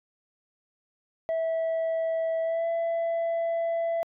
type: tone with pitch glide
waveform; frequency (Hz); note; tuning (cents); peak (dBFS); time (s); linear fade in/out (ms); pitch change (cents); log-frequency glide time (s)
sine; 653 to 668.6; E5 to E5; -17 to +24; -22; 1.29-4.03; 0; +41; 2.42-2.67
effects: tanh soft clip ceiling -24 dBFS